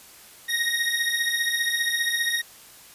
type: beating tone pair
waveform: 25% pulse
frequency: 1864.7 / 1879.7 Hz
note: A#6 / A#6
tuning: 0 / +14 cents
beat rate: 15 Hz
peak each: -22 dBFS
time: 0.48-2.42 s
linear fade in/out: 20 ms
effects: white hiss -48 dBFS RMS until 2.94 s + resampled to 32000 Hz